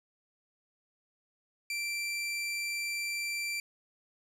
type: tone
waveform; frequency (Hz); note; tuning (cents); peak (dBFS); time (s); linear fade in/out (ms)
sawtooth; 2349; D7; 0; -29; 1.7-3.6; 2
effects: low-pass 12000 Hz 12 dB/octave